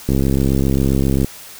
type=click train; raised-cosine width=3 ms; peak=-4 dBFS; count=79; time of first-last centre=0.09-1.246 s; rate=67.5 Hz; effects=white hiss -37 dBFS RMS until 1.59 s